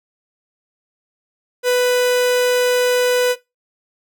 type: tone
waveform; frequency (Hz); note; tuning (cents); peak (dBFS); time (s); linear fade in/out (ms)
45% pulse; 495.8; B4; +7; -13; 1.63-3.36; 50
effects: noise-tail reverb RT60 0.2 s tail -18 dB re dry